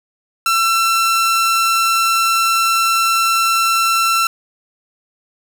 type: tone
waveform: sawtooth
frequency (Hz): 1345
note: E6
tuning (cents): +34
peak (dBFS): -9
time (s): 0.46-4.27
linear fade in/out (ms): 2
effects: 8-bit